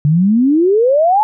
sine exponential sweep, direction up, 142.3 to 880 Hz, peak -8 dBFS, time 0.05-1.23 s, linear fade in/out 0 ms, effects none

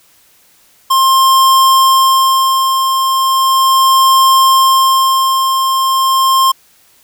square tone with tremolo, 1060 Hz, C6, 22 cents sharp, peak -6 dBFS, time 0.9-6.52 s, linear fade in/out 10 ms, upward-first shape sine, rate 0.37 Hz, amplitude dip 45%, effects white hiss -49 dBFS RMS until 7.03 s

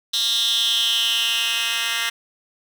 10% pulse tone with high-pass filter sweep, 231.2 Hz, A#3, 14 cents flat, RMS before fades -21 dBFS, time 0.13-2.1 s, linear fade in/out 10 ms, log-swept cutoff 3900 to 2200 Hz, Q 5.5, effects none

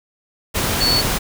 sine tone in noise, 4440 Hz, C#8, 2 cents sharp, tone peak -15 dBFS, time 0.8-1.02 s, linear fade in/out 20 ms, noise pink, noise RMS -20 dBFS, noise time 0.54-1.19 s, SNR +2 dB, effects none

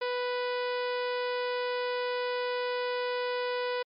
harmonic tone, 493.9 Hz, B4, in tune, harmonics 1 / 2 / 3 / 4 / 5 / 6 / 7 / 8 / 9 / 10, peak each -30 / -36 / -40 / -42 / -44 / -46 / -47 / -48 / -49 / -50 dBFS, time 0.01-3.83 s, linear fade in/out 10 ms, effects MP3 64 kbps

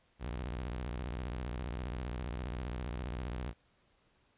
sawtooth tone with vibrato, 61 Hz, B1, 21 cents flat, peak -33 dBFS, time 0.19-3.54 s, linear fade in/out 50 ms, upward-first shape square, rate 15 Hz, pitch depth 230 cents each way, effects pink hiss -71 dBFS RMS until 4.37 s + resampled to 8000 Hz

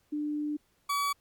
sine / 40% pulse tone pair in turn, 297.7 / 1139.7 Hz, D4 / C#6, +24 / +48 cents, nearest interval octave + major seventh, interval 2324 cents, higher second, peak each -29 / -26 dBFS, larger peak second, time 0.12-0.57 / 0.89-1.13 s, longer first, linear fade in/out 10 ms, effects pink hiss -70 dBFS RMS until 1.2 s + MP3 96 kbps

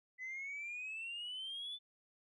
sine exponential sweep, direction up, 2000 to 3520 Hz, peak -40 dBFS, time 0.18-1.79 s, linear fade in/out 50 ms, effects tanh soft clip ceiling -39 dBFS

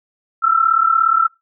sine tone pair together, 1316 / 1353 Hz, E6 / E6, -3 / +45 cents, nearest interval unison, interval 48 cents, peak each -14 dBFS, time 0.42-1.28 s, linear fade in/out 20 ms, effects noise-tail reverb RT60 0.2 s tail -24 dB re dry

